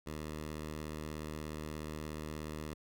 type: tone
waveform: 10% pulse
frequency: 76.8 Hz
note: D#2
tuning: 22 cents flat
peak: -32 dBFS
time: 0.06-2.74 s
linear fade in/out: 10 ms
effects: none